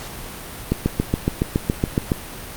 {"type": "click train", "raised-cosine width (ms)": 3, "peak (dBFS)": -4, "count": 11, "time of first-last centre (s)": [0.72, 2.119], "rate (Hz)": 7.15, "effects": ["pink hiss -34 dBFS RMS until 2.56 s", "Opus 48 kbps"]}